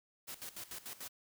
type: noise with tremolo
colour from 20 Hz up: white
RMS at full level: -45 dBFS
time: 0.27-1.09 s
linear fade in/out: 20 ms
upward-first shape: square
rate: 6.8 Hz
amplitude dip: 80%
effects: none